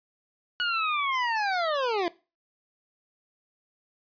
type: linear sweep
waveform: 25% pulse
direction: down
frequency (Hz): 1464 to 330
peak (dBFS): -21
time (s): 0.6-2.08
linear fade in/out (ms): 0
effects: noise-tail reverb RT60 0.3 s tail -20 dB re dry + resampled to 11025 Hz